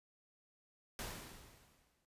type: noise with exponential decay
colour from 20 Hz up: pink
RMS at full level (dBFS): -42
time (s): 0.99-2.05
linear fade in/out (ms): 1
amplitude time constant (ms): 230
effects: noise-tail reverb RT60 0.1 s tail -19 dB re dry + resampled to 32000 Hz